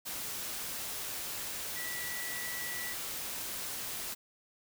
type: tone in noise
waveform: sine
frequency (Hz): 1954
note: B6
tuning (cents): -19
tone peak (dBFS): -40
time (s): 1.75-2.94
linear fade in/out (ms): 20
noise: white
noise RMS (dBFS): -39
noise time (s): 0.05-4.15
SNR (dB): -4
effects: none